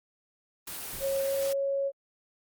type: noise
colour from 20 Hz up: white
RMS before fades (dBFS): -38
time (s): 0.67-1.53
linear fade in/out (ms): 5
type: noise with exponential decay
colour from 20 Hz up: brown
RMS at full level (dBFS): -41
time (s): 0.93-1.44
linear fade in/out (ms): 0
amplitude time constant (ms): 110
type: tone with pitch glide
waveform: sine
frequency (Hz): 546 to 552.3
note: C#5 to C#5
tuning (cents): -26 to -6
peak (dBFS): -26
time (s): 1-1.92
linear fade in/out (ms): 50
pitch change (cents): +20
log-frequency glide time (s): 1.19-1.57
effects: Opus 24 kbps